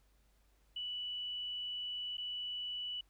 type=tone with dropouts; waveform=sine; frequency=2960 Hz; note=F#7; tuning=in tune; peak=-38 dBFS; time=0.76-3.01 s; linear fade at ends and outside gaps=5 ms; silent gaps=2.171-2.18 s; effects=added 50 Hz sine -68 dBFS peak until 3.09 s + pink hiss -75 dBFS RMS until 3.09 s